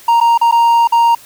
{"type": "tone with dropouts", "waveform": "triangle", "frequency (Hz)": 932.3, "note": "A#5", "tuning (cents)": 0, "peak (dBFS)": -5, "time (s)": [0.08, 1.15], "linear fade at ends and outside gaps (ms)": 5, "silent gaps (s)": [[0.203, 0.211], [0.377, 0.413], [0.513, 0.523], [0.874, 0.922]], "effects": ["white hiss -40 dBFS RMS until 1.25 s"]}